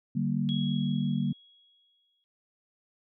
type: chord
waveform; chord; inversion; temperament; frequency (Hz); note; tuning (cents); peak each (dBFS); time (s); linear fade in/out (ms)
sine; G minor; second; equal with one note detuned; 146.83 / 192.41 / 233.1; D3 / G3 / Bb3; 0 / -32 / 0; -30; 0.15-1.33; 10
type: tone with exponential decay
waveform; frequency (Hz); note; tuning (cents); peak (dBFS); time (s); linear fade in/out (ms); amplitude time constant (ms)
sine; 3322; G#7; 0; -34; 0.49-2.24; 0; 380
effects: none